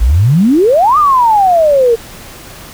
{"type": "exponential two-way sweep", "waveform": "sine", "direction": "up then down", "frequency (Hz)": [50.4, 1244, 448.8], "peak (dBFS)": -5, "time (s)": [0, 1.96], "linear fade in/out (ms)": 20, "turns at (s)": 0.98, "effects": ["pink hiss -32 dBFS RMS until 2.73 s"]}